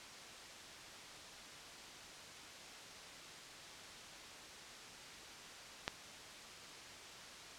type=click; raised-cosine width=0.2 ms; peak=-18 dBFS; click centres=5.879 s; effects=white hiss -52 dBFS RMS until 7.58 s + low-pass 6000 Hz 12 dB/octave